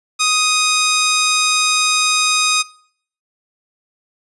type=tone; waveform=10% pulse; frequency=1248 Hz; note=D#6; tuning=5 cents sharp; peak=-5 dBFS; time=0.19-2.63 s; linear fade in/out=20 ms; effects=noise-tail reverb RT60 0.6 s tail -22 dB re dry + resampled to 24000 Hz